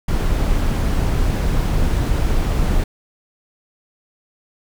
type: noise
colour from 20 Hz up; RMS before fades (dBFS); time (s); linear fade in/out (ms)
brown; -17; 0.08-2.84; 5
effects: none